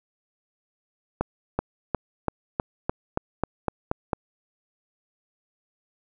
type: accelerating click train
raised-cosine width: 1 ms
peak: -9 dBFS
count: 11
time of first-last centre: 1.21-4.132 s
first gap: 380 ms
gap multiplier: 0.94
effects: none